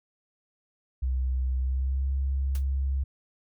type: tone with pitch glide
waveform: sine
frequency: 64.3 to 67.61 Hz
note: C2 to C#2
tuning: -30 to -43 cents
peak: -24 dBFS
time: 1.02-3.04 s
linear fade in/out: 10 ms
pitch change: +87 cents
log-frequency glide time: 1.59-2.1 s
type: noise with exponential decay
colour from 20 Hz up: white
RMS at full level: -40 dBFS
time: 2.55-2.65 s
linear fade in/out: 1 ms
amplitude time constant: 21 ms
effects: none